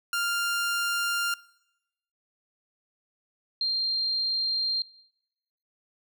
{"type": "tone pair in turn", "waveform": ["sawtooth", "sine"], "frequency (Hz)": [1396.9, 4186], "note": ["F6", "C8"], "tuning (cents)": [0, 0], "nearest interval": "octave + perfect fifth", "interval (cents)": 1900, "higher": "second", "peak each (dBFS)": [-22, -24], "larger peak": "first", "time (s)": [[0.13, 1.34], [3.61, 4.82]], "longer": "neither", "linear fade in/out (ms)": 2, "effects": ["noise-tail reverb RT60 0.9 s tail -22 dB re dry"]}